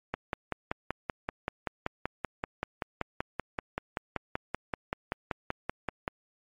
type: click train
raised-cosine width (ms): 0.5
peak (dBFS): -15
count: 32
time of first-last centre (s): 0.14-6.079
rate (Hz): 5.22
effects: MP3 48 kbps